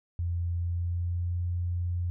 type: tone with pitch glide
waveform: sine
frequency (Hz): 86.2 to 87.81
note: F2 to F2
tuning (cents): -22 to +10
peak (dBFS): -27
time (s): 0.19-2.1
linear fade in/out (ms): 0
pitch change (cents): +32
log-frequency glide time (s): 0.55-1.39
effects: none